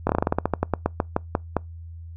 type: slowing click train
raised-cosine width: 1 ms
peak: -6 dBFS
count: 18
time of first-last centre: 0.07-1.567 s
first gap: 23 ms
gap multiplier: 1.15
effects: noise-tail reverb RT60 0.2 s tail -26 dB re dry + added 83 Hz sine -36 dBFS peak until 2.16 s